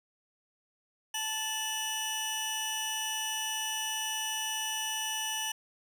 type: tone pair together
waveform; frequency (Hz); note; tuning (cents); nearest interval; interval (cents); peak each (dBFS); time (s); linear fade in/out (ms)
20% pulse; 875 / 2943; A5 / F#7; -10 / -10; octave + major sixth; 2100; -32 / -28; 1.14-5.52; 5
effects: none